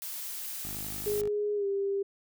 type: noise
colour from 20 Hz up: blue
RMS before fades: -38 dBFS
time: 0.02-1.21 s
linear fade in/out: 0 ms
type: tone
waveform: 10% pulse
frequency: 51.3 Hz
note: G#1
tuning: 21 cents flat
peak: -34 dBFS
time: 0.65-1.28 s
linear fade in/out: 0 ms
type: tone with pitch glide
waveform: sine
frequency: 415.3 to 396.3 Hz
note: G#4 to G4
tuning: 0 to +19 cents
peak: -27 dBFS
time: 1.06-2.03 s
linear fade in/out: 10 ms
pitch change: -81 cents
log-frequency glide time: 1.55-1.66 s
effects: none